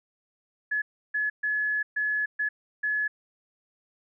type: tone bursts at uneven times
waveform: sine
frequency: 1704 Hz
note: G#6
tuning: 44 cents sharp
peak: -24 dBFS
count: 6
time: 0.71-0.82 / 1.14-1.3 / 1.43-1.83 / 1.96-2.26 / 2.39-2.49 / 2.83-3.08 s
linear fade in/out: 10 ms
effects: none